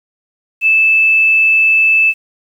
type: tone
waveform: sine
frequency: 2628 Hz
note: E7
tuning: 6 cents flat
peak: -7 dBFS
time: 0.61-2.14 s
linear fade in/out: 50 ms
effects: 7-bit